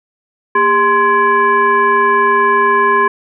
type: tone with frequency modulation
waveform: sine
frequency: 1042 Hz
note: C6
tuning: 7 cents flat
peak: -8 dBFS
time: 0.55-3.08 s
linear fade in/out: 5 ms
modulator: 639 Hz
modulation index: 1
effects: none